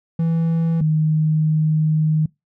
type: tone pair in turn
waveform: triangle / sine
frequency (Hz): 164.81 / 155.56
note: E3 / D#3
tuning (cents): 0 / 0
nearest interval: minor second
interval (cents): 100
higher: first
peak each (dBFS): -14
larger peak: neither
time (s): 0.19-0.81 / 0.81-2.26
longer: second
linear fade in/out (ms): 5
effects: noise-tail reverb RT60 0.2 s tail -24 dB re dry